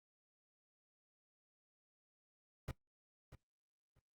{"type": "noise with echo", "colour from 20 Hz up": "brown", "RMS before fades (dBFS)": -41, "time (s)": [2.68, 2.71], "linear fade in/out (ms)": 2, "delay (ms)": 640, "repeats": 2, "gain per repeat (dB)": -14, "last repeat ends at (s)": 3.99, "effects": ["noise-tail reverb RT60 0.1 s tail -18 dB re dry", "Opus 48 kbps"]}